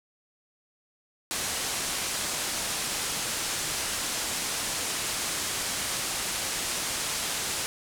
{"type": "low-pass noise", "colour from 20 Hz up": "white", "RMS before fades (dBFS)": -31, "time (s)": [1.31, 7.66], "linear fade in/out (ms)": 0, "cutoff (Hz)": 10000, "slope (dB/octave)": 24, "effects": []}